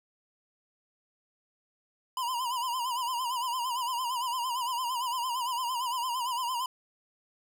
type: tone with vibrato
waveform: square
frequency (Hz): 987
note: B5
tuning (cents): -1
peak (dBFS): -30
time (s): 2.17-6.66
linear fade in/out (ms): 2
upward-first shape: sine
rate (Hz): 8.8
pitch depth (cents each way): 99
effects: none